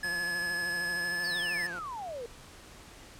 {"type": "tone with pitch glide", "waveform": "square", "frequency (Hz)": [1707, 1739.9], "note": ["G#6", "A6"], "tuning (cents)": [47, -20], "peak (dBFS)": -31, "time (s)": [0.03, 1.67], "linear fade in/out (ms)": 5, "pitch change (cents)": 33, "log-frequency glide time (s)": [0.97, 1.34]}
{"type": "tone with vibrato", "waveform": "10% pulse", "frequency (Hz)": 174.61, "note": "F3", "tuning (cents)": 0, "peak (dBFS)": -34, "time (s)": [0.04, 1.79], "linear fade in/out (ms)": 2, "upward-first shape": "sine", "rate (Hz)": 13, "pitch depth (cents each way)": 53}
{"type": "exponential sweep", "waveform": "sine", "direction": "down", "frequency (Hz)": [4873, 452.5], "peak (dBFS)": -36, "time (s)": [1.24, 2.26], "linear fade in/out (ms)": 2}
{"effects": ["pink hiss -51 dBFS RMS until 3.19 s", "low-pass 10000 Hz 12 dB/octave"]}